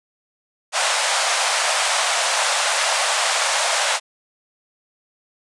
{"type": "band-pass noise", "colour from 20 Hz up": "pink", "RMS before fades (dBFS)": -20, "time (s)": [0.72, 4], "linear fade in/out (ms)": 50, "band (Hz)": [580, 9900], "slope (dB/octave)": 48, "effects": ["resampled to 24000 Hz"]}